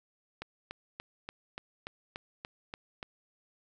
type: click train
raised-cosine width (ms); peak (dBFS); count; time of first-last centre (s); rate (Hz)
0.3; -23; 10; 0.42-3.029; 3.45
effects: none